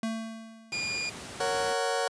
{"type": "tone with exponential decay", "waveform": "square", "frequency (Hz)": 224, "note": "A3", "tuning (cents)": 31, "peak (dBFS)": -28, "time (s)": [0.03, 1.09], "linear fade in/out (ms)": 2, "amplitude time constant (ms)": 230}
{"type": "tone", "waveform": "25% pulse", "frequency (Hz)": 2422, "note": "D#7", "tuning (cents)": -47, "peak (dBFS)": -26, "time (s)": [0.72, 1.1], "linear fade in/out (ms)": 10}
{"type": "noise", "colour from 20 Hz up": "pink", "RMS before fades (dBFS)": -41, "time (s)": [0.72, 1.73], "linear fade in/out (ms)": 0}
{"type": "chord", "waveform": "sawtooth", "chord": "F# major", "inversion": "first", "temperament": "just", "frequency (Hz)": [462.5, 555, 740], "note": ["A#4", "C#5", "F#5"], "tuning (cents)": [-14, 2, 0], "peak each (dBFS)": -27, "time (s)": [1.4, 2.08], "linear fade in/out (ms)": 5}
{"effects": ["high-pass 100 Hz 12 dB/octave", "resampled to 22050 Hz"]}